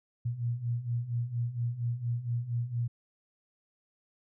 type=beating tone pair; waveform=sine; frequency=116.54 / 120.84 Hz; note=A#2 / B2; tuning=0 / -37 cents; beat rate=4.3 Hz; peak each=-35 / -31 dBFS; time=0.25-2.88 s; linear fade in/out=10 ms; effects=none